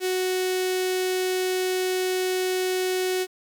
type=tone with notch filter; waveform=sawtooth; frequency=370 Hz; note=F#4; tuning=in tune; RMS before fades=-25 dBFS; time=0-3.27 s; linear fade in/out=50 ms; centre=1000 Hz; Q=0.85; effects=9-bit